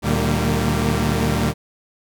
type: tone cluster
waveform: sawtooth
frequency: 73.2 / 117 / 151.5 / 195.2 / 228.7 Hz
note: D2 / A#2 / D#3 / G3 / A#3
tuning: -5 / +7 / -46 / -7 / -33 cents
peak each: -20 dBFS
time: 0.02-1.54 s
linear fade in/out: 50 ms
effects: none